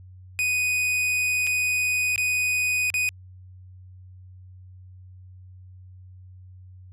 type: tone with dropouts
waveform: 45% pulse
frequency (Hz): 2489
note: D#7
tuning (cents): 0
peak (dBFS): -21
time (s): 0.39-3.09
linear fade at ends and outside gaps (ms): 0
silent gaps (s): 1.468-1.472 / 2.16-2.179 / 2.902-2.941
effects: added 92 Hz sine -43 dBFS peak until 6.92 s + low-pass 12000 Hz 12 dB/octave